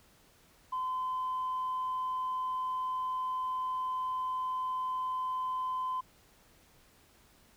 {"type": "tone", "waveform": "sine", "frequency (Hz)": 1024, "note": "C6", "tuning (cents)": -38, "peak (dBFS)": -30, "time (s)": [0.72, 6.01], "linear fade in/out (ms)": 10, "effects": ["tanh soft clip ceiling -28 dBFS", "pink hiss -63 dBFS RMS until 7.56 s"]}